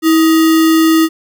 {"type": "tone with sample-and-hold", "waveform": "sine", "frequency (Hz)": 322.8, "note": "E4", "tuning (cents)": -36, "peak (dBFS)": -6, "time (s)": [0.02, 1.09], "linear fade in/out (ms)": 50, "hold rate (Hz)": 1575, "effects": []}